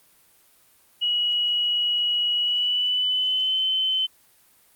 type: tone with pitch glide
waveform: sine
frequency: 2914 to 3062 Hz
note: F#7 to G7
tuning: -27 to -41 cents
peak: -20 dBFS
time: 1.01-4.07 s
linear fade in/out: 20 ms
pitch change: +86 cents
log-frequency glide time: 2.34-3.58 s
effects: white hiss -58 dBFS RMS until 4.75 s + Opus 32 kbps